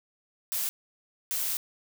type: noise bursts at uneven times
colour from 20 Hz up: blue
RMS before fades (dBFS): -30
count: 2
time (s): 0.52-0.69 / 1.31-1.57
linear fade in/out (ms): 0
effects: none